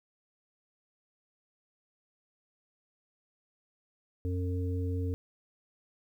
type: harmonic tone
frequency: 90.5 Hz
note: F#2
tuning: 38 cents flat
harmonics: 1 / 3 / 5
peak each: -30 / -38 / -40 dBFS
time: 4.25-5.14 s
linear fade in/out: 0 ms
effects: 11-bit